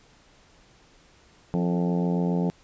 harmonic tone with a mistuned harmonic, 87.4 Hz, F2, 2 cents sharp, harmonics 2 / 3 / 4 / 5 / 6 / 7 / 8 / 9 / 10, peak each -23 / -31 / -35 / -32 / -37 / -40 / -41 / -40 / -42 dBFS, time 1.54-2.5 s, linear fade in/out 0 ms, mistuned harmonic 4, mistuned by -36 cents, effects pink hiss -57 dBFS RMS until 2.63 s + resampled to 16000 Hz

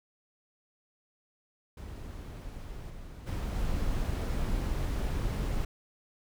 brown noise with level steps, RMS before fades -41 / -44 / -33 / -31 dBFS, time 1.77-5.65 s, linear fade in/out 5 ms, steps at 2.89 / 3.26 / 3.54 s, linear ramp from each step 20 ms, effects none

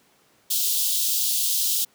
white high-pass noise, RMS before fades -23 dBFS, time 0.5-1.85 s, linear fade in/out 10 ms, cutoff 3100 Hz, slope 48 dB/octave, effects pink hiss -60 dBFS RMS until 1.94 s + high-pass 150 Hz 12 dB/octave

